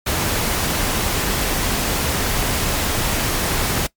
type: noise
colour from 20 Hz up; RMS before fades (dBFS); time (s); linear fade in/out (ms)
pink; -20; 0.06-3.87; 10
effects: noise-tail reverb RT60 0.1 s tail -20 dB re dry + MP3 96 kbps